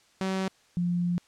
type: tone pair in turn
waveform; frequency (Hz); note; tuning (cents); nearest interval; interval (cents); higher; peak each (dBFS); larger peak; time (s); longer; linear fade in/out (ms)
sawtooth / sine; 190.1 / 175.22; F#3 / F3; +47 / +6; minor second; 141; first; -23 / -24; first; 0.21-0.48 / 0.77-1.18; second; 0
effects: white hiss -62 dBFS RMS until 1.27 s + low-pass 7000 Hz 12 dB/octave